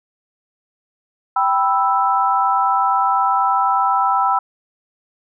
sine chord, E minor, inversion first, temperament equal, 784 / 987.8 / 1318.5 Hz, G5 / B5 / E6, 0 / 0 / 0 cents, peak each -18 dBFS, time 1.36-4.39 s, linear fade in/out 5 ms, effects none

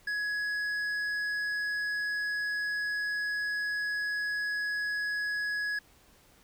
sine tone with hard clipping, 1677 Hz, G#6, 16 cents sharp, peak -31 dBFS, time 0.07-5.79 s, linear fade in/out 5 ms, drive 6 dB, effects pink hiss -61 dBFS RMS until 6.43 s

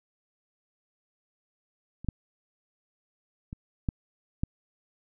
clicks, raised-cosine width 5 ms, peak -29 / -14 / -25 / -14 / -14 dBFS, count 5, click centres 2.046 / 2.087 / 3.529 / 3.888 / 4.435 s, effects none

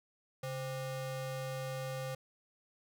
square ring-modulated tone, 329.6 Hz, E4, in tune, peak -35 dBFS, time 0.43-2.15 s, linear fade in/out 5 ms, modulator 193 Hz, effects none

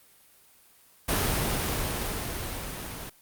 pink noise with level ramp, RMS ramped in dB -25 to -38 dBFS, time 1.08-3.1 s, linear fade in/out 10 ms, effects white hiss -58 dBFS RMS until 3.21 s + Opus 32 kbps

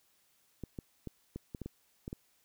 clicks, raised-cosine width 3 ms, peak -27 dBFS, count 9, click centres 0.637 / 0.788 / 1.073 / 1.36 / 1.548 / 1.617 / 1.66 / 2.079 / 2.129 s, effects white hiss -71 dBFS RMS until 2.44 s

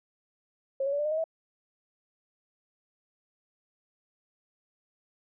sine tone with pitch steps, 540 / 556.8 / 574.1 / 591.9 / 610.3 / 629.3 / 648.9 Hz, C#5 / C#5 / D5 / D5 / D#5 / D#5 / E5, -45 / +8 / -39 / +13 / -34 / +19 / -27 cents, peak -26 dBFS, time 0.8-1.241 s, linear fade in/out 5 ms, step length 63 ms, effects none

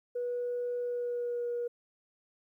sine tone with pitch glide, 487.3 to 479.2 Hz, B4 to A#4, -23 to +48 cents, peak -30 dBFS, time 0.15-1.68 s, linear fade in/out 10 ms, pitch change -29 cents, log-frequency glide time 0.79-1.48 s, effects tanh soft clip ceiling -27 dBFS + 12-bit

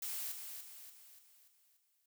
blue noise with echo, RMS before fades -41 dBFS, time 0.02-0.32 s, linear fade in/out 5 ms, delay 290 ms, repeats 6, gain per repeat -6 dB, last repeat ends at 2.06 s, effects noise-tail reverb RT60 0.1 s tail -26 dB re dry

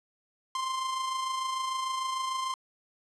45% pulse tone with amplitude modulation, 1046.5 Hz, C6, in tune, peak -28 dBFS, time 0.55-2.54 s, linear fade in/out 2 ms, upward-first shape sine, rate 26.7 Hz, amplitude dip 40%, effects resampled to 22050 Hz + 10-bit

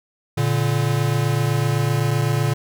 square tone pair together, 116.12 / 144 Hz, A#2 / D3, -6 / -34 cents, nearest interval major third, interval 372 cents, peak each -21 dBFS, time 0.37-2.54 s, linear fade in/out 10 ms, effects none

